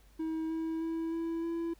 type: tone with pitch steps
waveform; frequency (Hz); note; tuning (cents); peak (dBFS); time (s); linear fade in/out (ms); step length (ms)
triangle; 320 / 323.5 / 327.1 / 330.7 / 334.4; D#4 / E4 / E4 / E4 / E4; +49 / -32 / -13 / +6 / +25; -30; 0.19-1.74; 10; 310
effects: added 50 Hz sine -59 dBFS peak until 1.79 s + pink hiss -66 dBFS RMS until 1.79 s

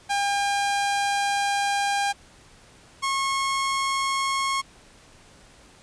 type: tone pair in turn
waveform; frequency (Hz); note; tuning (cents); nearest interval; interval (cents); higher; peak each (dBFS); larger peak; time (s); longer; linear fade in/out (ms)
sawtooth; 804 / 1088.2; G5 / C#6; +44 / -32; perfect fourth; 524; second; -18 / -19; first; 0.09-2.13 / 3.02-4.62; first; 20
effects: pink hiss -52 dBFS RMS until 5.82 s + resampled to 22050 Hz

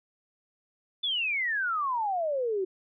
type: exponential sweep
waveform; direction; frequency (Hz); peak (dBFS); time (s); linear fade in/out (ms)
sine; down; 3541 to 364.1; -26; 1.03-2.65; 10
effects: none

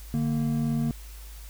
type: tone pair together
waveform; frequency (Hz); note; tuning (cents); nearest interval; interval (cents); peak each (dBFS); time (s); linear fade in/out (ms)
triangle; 147.4 / 230.6; D3 / A#3; +7 / -19; minor sixth; 774; -25 / -24; 0.14-0.91; 0
effects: added 52 Hz sine -40 dBFS peak until 1.49 s + white hiss -50 dBFS RMS until 1.49 s

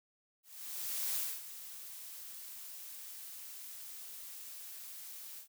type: noise with ADSR envelope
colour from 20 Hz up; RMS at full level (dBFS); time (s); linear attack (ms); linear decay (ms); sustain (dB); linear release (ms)
blue; -35; 0.43-5.48; 730; 250; -13; 96
effects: none

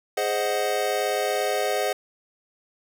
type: chord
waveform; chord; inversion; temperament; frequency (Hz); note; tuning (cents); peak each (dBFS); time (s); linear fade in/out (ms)
square; Ab dominant seventh; none; equal; 415.3 / 523.3 / 622.3 / 740; Ab4 / C5 / Eb5 / Gb5; 0 / 0 / 0 / 0; -29; 0.17-1.93; 5
effects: none

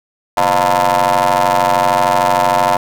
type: ring-modulated tone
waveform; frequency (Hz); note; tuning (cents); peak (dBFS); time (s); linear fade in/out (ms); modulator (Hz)
25% pulse; 93.1; F#2; +11; -4; 0.37-2.77; 5; 802
effects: none

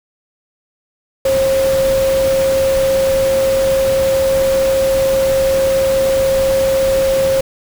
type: tone in noise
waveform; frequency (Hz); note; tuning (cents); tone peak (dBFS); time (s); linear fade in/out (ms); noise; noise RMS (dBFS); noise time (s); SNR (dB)
sine; 536; C5; +42; -11; 1.25-7.41; 5; pink; -24; 1.25-7.41; +10
effects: none

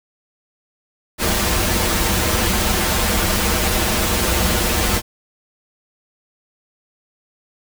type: noise with comb filter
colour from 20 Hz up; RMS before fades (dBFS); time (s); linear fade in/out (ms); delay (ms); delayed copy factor
pink; -18; 1.18-5.02; 50; 7.2; -0.9
effects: none

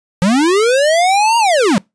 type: linear two-way sweep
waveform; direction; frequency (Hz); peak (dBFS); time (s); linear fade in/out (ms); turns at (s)
square; up then down; 170 to 947 to 170; -10; 0.22-1.78; 0; 1.38
effects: noise-tail reverb RT60 0.2 s tail -26 dB re dry + resampled to 22050 Hz

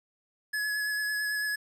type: tone with vibrato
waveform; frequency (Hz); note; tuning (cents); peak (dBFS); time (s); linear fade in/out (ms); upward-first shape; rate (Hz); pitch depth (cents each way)
square; 1696; G#6; +36; -29; 0.53-1.56; 10; sine; 9; 17
effects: resampled to 32000 Hz + 10-bit

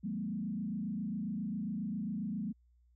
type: tone with frequency modulation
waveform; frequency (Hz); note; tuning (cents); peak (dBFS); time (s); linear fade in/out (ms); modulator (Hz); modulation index
sine; 207.7; G#3; 0; -34; 0.03-2.53; 20; 27.4; 1.3
effects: added 60 Hz sine -64 dBFS peak until 2.95 s

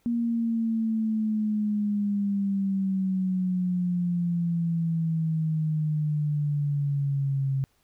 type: exponential sweep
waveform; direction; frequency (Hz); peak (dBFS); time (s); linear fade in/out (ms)
sine; down; 236.8 to 134.4; -23; 0.06-7.64; 0
effects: pink hiss -68 dBFS RMS until 7.83 s

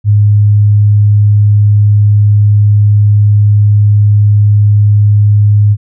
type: tone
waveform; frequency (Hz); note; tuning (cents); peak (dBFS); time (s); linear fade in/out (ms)
sine; 103.83; G#2; 0; -3; 0.04-5.77; 50
effects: none

